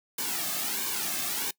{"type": "noise with flanger", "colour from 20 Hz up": "white", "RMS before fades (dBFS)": -31, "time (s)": [0.18, 1.51], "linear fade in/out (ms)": 5, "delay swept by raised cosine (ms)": [1.5, 2.12], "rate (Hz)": 1.5, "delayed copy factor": -0.8, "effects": ["noise-tail reverb RT60 0.1 s tail -22 dB re dry", "high-pass 150 Hz 12 dB/octave"]}